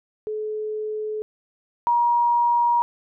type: tone pair in turn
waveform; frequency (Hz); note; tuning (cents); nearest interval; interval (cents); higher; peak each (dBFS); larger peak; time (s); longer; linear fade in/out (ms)
sine; 428.9 / 951.5; A4 / A#5; -44 / +35; octave + major second; 1379; second; -25 / -16; second; 0.27-1.22 / 1.87-2.82; neither; 0
effects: none